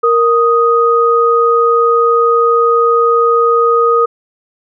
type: tone pair together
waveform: sine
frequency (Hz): 466.2 / 1246.3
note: A#4 / D#6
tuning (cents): 0 / +2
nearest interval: octave + perfect fourth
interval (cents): 1702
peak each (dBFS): -10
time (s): 0.03-4.06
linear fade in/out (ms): 10
effects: none